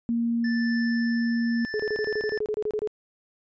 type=tone; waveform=sine; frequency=233.4 Hz; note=A#3; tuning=2 cents sharp; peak=-22 dBFS; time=0.09-1.65 s; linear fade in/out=0 ms
type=tone with tremolo; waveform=square; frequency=1760 Hz; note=A6; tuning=in tune; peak=-31 dBFS; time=0.44-2.39 s; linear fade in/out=5 ms; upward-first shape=triangle; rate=0.77 Hz; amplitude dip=40%
type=tone bursts; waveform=sine; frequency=425.1 Hz; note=G#4; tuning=40 cents sharp; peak=-24 dBFS; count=14; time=1.74-2.874 s; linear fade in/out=0 ms; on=55 ms; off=28 ms
effects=resampled to 16000 Hz